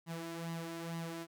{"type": "tone with flanger", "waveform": "sawtooth", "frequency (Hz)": 166.4, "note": "E3", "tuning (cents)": 17, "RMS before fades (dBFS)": -42, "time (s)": [0.06, 1.27], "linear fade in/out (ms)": 50, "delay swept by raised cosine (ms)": [1, 3.2], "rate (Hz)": 2.2, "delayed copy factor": 0.6, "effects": []}